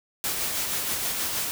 white noise with tremolo, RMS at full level -27 dBFS, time 0.24-1.51 s, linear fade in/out 0 ms, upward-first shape sine, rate 6.3 Hz, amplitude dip 30%, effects none

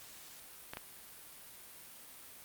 clicks, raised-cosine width 0.3 ms, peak -25 dBFS, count 2, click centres 0.735 / 0.771 s, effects white hiss -53 dBFS RMS until 2.44 s + Opus 48 kbps

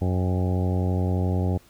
harmonic tone with a mistuned harmonic, 91.5 Hz, F#2, 19 cents flat, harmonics 1 / 2 / 3 / 4 / 5 / 6 / 7 / 8 / 9, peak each -22 / -28 / -32 / -34 / -36 / -38 / -39 / -40 / -41 dBFS, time 0.01-1.58 s, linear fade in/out 10 ms, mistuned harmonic 8, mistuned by +73 cents, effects pink hiss -56 dBFS RMS until 1.69 s

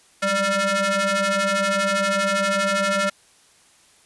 sawtooth ring-modulated tone, 390.7 Hz, G4, 6 cents flat, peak -12 dBFS, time 0.22-3.1 s, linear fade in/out 10 ms, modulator 983 Hz, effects white hiss -55 dBFS RMS until 4.05 s + resampled to 24000 Hz

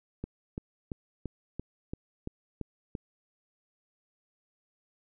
click train, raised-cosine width 3 ms, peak -22 dBFS, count 9, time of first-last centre 0.24-2.952 s, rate 2.95 Hz, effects none

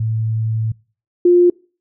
sine tone pair in turn, 111.1 / 352.7 Hz, A2 / F4, +17 / +17 cents, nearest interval octave + minor sixth, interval 2000 cents, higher second, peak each -16 / -7 dBFS, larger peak second, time 0-0.72 / 1.25-1.5 s, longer first, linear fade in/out 5 ms, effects noise-tail reverb RT60 0.4 s tail -25 dB re dry

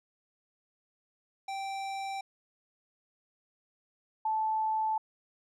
square / sine tone pair in turn, 781 / 873.9 Hz, G5 / A5, -7 / -12 cents, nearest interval major second, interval 195 cents, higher second, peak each -35 / -27 dBFS, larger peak second, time 1.48-2.21 / 4.25-4.98 s, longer neither, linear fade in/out 5 ms, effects low-pass 7000 Hz 12 dB/octave

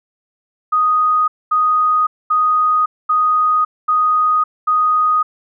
sine tone bursts, 1244.5 Hz, D#6, in tune, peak -11 dBFS, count 6, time 0.72-5.23 s, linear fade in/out 10 ms, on 560 ms, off 230 ms, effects none

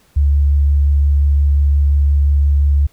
sine tone with vibrato, 71.4 Hz, D2, 48 cents flat, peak -9 dBFS, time 0.16-2.87 s, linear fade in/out 10 ms, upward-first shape sine, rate 5.7 Hz, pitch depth 10 cents each way, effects pink hiss -54 dBFS RMS until 2.92 s

